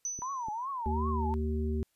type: tone with exponential decay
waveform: sine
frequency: 6000 Hz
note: F#8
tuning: 23 cents sharp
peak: -30 dBFS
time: 0.05-0.65 s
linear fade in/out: 1 ms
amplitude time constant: 130 ms
type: clicks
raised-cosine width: 3 ms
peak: -32 dBFS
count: 2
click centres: 0.19 / 0.485 s
type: tone with vibrato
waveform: sine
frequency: 969 Hz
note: B5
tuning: 33 cents flat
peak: -33 dBFS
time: 0.22-1.34 s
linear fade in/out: 0 ms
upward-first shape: triangle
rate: 2.6 Hz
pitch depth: 270 cents each way
type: harmonic tone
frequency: 76.6 Hz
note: D#2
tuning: 27 cents flat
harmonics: 1 / 3 / 5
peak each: -30 / -35 / -37 dBFS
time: 0.86-1.83 s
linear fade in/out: 0 ms
effects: white hiss -75 dBFS RMS until 1.95 s + resampled to 32000 Hz